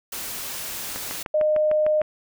white noise, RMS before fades -32 dBFS, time 0.12-1.23 s, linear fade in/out 5 ms
click train, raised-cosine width 0.5 ms, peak -17 dBFS, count 8, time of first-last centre 0.96-2.016 s, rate 6.63 Hz
sine tone, 612 Hz, D#5, 29 cents flat, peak -17 dBFS, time 1.34-2.02 s, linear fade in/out 5 ms
effects none

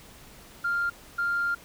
sine tone pair in turn, 1396.9 / 1396.9 Hz, F6 / F6, 0 / 0 cents, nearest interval unison, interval 0 cents, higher neither, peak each -23 dBFS, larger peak neither, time 0.64-0.9 / 1.18-1.55 s, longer second, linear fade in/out 10 ms, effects tanh soft clip ceiling -20 dBFS + pink hiss -50 dBFS RMS until 1.64 s

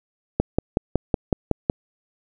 click train, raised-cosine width 2 ms, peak -4 dBFS, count 8, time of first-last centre 0.4-1.699 s, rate 5.39 Hz, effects none

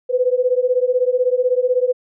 sine beating tone pair, 493.9 / 509.9 Hz, B4 / C5, 0 / -45 cents, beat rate 16 Hz, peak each -17 dBFS, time 0.09-1.93 s, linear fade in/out 20 ms, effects none

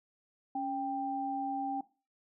sine tone pair together, 277.2 / 788.6 Hz, C#4 / G5, 0 / +10 cents, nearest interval octave + tritone, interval 1810 cents, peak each -37 / -33 dBFS, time 0.55-1.81 s, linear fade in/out 5 ms, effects noise-tail reverb RT60 0.3 s tail -17 dB re dry

